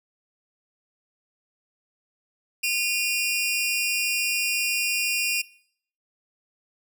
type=tone pair together; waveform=sawtooth; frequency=2453 / 2754 Hz; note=D#7 / F7; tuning=-25 / -25 cents; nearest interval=major second; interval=200 cents; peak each=-22 dBFS; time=2.63-5.42 s; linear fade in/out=10 ms; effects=noise-tail reverb RT60 0.6 s tail -21 dB re dry